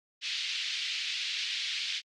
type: band-pass noise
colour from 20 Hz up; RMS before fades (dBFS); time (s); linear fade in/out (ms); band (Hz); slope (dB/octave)
white; -34; 0.21-2.02; 50; 2300 to 4400; 24
effects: low-pass 8000 Hz 12 dB/octave + Opus 48 kbps